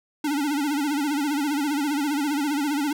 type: tone with vibrato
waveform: square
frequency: 290 Hz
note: D4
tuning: 22 cents flat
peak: -23 dBFS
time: 0.24-2.93 s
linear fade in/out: 5 ms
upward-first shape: sine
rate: 15 Hz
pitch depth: 100 cents each way
effects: none